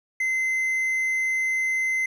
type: tone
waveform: triangle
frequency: 2061 Hz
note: C7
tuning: 27 cents flat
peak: -20 dBFS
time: 0.2-2.06 s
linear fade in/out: 5 ms
effects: none